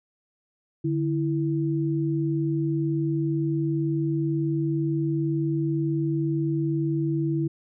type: tone pair together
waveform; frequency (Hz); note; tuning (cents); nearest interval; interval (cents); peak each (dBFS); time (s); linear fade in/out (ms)
sine; 146.89 / 328.9; D3 / E4; +1 / -4; octave + major second; 1395; -25; 0.84-7.48; 10
effects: none